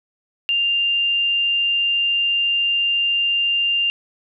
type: tone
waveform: sine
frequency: 2794 Hz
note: F7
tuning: in tune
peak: -16 dBFS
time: 0.49-3.9 s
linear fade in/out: 0 ms
effects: none